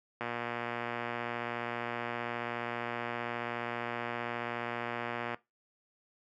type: click train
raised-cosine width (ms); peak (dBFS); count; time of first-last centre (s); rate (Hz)
0.5; -20; 612; 0.21-5.344; 119
effects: noise-tail reverb RT60 0.2 s tail -19 dB re dry + high-pass 150 Hz 12 dB/octave